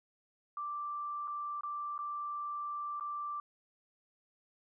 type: tone with dropouts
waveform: sine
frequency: 1174.7 Hz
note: D6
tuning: in tune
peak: -36 dBFS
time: 0.57-3.4 s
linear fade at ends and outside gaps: 2 ms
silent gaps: 1.275-1.279 / 1.609-1.634 / 1.979-1.989 / 2.998-3.008 s
effects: none